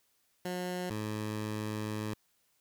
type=tone pair in turn; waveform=15% pulse; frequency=180.3 / 107.21 Hz; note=F#3 / A2; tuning=-45 / -44 cents; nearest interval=major sixth; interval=899 cents; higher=first; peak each=-28 dBFS; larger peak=neither; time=0.45-0.9 / 0.9-2.14 s; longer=second; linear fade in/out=5 ms; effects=white hiss -73 dBFS RMS until 2.6 s